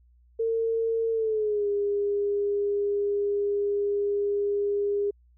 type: tone with pitch glide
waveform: sine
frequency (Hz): 453.7 to 406.5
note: A#4 to G#4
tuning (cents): -47 to -37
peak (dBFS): -23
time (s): 0.39-5.11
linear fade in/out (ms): 10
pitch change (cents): -190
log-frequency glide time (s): 1.11-1.68
effects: added 60 Hz sine -56 dBFS peak until 5.37 s